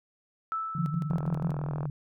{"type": "tone with exponential decay", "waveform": "sine", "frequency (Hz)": 1315, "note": "E6", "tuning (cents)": -5, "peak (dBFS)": -27, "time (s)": [0.52, 1.77], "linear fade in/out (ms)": 0, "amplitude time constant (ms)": 270}
{"type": "tone with vibrato", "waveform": "sine", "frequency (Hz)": 147.4, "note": "D3", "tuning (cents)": 7, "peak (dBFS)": -30, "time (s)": [0.75, 1.9], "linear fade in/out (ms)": 2, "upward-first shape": "square", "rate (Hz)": 13, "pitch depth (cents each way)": 67}
{"type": "tone with tremolo", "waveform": "sine", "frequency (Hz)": 170.4, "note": "F3", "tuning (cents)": -42, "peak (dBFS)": -27, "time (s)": [0.78, 1.52], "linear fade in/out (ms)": 5, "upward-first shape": "square", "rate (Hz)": 6.2, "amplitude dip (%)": 75}
{"type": "click train", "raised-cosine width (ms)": 1, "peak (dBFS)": -23, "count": 32, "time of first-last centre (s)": [1.11, 1.855], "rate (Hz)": 41.6}
{"effects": []}